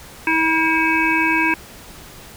harmonic tone, 322.2 Hz, E4, 39 cents flat, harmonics 1 / 3 / 5 / 7 / 8, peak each -21 / -21 / -21 / -21 / -21 dBFS, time 0.27-1.54 s, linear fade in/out 2 ms, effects pink hiss -40 dBFS RMS until 2.36 s

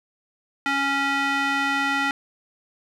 square tone with band-pass filter, 277.2 Hz, C#4, in tune, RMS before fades -23 dBFS, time 0.66-2.11 s, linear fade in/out 0 ms, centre 1800 Hz, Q 1.5, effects none

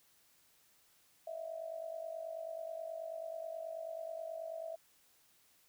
sine tone with amplitude modulation, 653 Hz, E5, 17 cents flat, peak -37 dBFS, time 1.27-4.76 s, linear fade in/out 5 ms, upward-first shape sine, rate 49.3 Hz, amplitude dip 75%, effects white hiss -69 dBFS RMS until 5.68 s

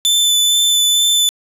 sawtooth tone with vibrato, 3517 Hz, A7, 1 cent flat, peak -8 dBFS, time 0.05-1.29 s, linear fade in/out 0 ms, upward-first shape sine, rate 2.2 Hz, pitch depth 11 cents each way, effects resampled to 32000 Hz + 8-bit

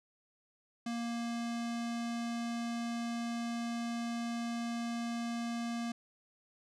square tone with low-pass filter, 234.3 Hz, A#3, 9 cents sharp, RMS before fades -37 dBFS, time 0.86-5.92 s, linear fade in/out 5 ms, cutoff 7000 Hz, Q 1.1, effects none

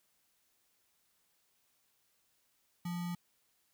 sine tone with sample-and-hold, 174.61 Hz, F3, in tune, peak -35 dBFS, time 2.85-3.15 s, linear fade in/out 5 ms, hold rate 1050 Hz, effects white hiss -75 dBFS RMS until 3.73 s

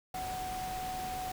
sine tone in noise, 744 Hz, F#5, 9 cents sharp, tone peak -36 dBFS, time 0.14-1.32 s, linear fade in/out 5 ms, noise pink, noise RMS -43 dBFS, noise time 0.14-1.32 s, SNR +4 dB, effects none

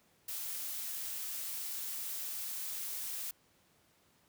blue noise, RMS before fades -40 dBFS, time 0.28-3.31 s, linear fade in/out 5 ms, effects pink hiss -69 dBFS RMS until 4.28 s + high-pass 80 Hz 12 dB/octave

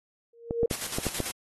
sine tone with exponential growth, 466.2 Hz, A#4, in tune, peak -18 dBFS, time 0.33-0.66 s, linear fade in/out 5 ms, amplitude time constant 71 ms
clicks, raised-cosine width 2 ms, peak -15 dBFS, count 6, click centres 0.509 / 0.632 / 0.712 / 0.985 / 1.067 / 1.203 s
white noise with tremolo, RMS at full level -32 dBFS, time 0.7-1.32 s, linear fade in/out 10 ms, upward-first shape square, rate 9 Hz, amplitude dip 55%
effects AAC 32 kbps

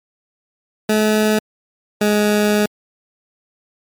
20% pulse tone pair in turn, 214.6 / 209.2 Hz, A3 / G#3, -43 / +13 cents, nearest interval unison, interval 44 cents, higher first, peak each -8 dBFS, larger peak neither, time 0.89-1.39 / 2.01-2.66 s, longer second, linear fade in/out 5 ms, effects MP3 96 kbps

